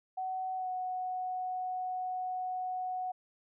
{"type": "tone with pitch glide", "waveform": "sine", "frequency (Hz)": [750, 738], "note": ["F#5", "F#5"], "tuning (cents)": [23, -5], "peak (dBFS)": -33, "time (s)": [0.17, 3.12], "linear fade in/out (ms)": 10, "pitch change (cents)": -28, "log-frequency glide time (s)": [0.56, 0.68], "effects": []}